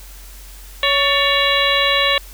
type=harmonic tone with a mistuned harmonic; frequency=560 Hz; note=C#5; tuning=18 cents sharp; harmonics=1 / 2 / 3 / 4 / 5 / 6 / 7; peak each=-21 / -21 / -21 / -21 / -21 / -21 / -21 dBFS; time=0.83-2.18 s; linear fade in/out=2 ms; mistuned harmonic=3; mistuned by=+89 cents; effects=added 46 Hz sine -36 dBFS peak until 2.33 s + white hiss -42 dBFS RMS until 2.33 s